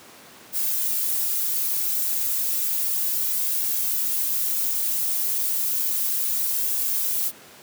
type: noise with flanger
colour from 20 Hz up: violet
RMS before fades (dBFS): -24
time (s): 0.52-7.32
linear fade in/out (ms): 50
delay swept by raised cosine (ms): 1.8 to 3.8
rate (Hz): 0.32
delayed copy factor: +0.7
effects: pink hiss -46 dBFS RMS until 7.62 s + high-pass 200 Hz 12 dB/octave